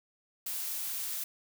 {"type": "noise", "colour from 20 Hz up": "blue", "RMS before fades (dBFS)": -36, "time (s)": [0.46, 1.24], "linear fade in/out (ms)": 5, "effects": []}